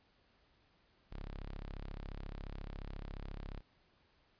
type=tone; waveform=sawtooth; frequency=34.26 Hz; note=C#1; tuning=19 cents flat; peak=-39 dBFS; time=1.11-3.61 s; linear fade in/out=20 ms; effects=pink hiss -71 dBFS RMS until 4.39 s + resampled to 11025 Hz